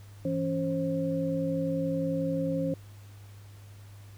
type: tone cluster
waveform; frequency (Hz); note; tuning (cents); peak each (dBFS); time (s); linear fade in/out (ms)
sine; 165.9 / 277.1 / 532; E3 / C#4 / C5; +11 / -1 / +29; -31; 0.25-2.74; 2
effects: added 101 Hz sine -46 dBFS peak until 4.17 s + pink hiss -58 dBFS RMS until 4.17 s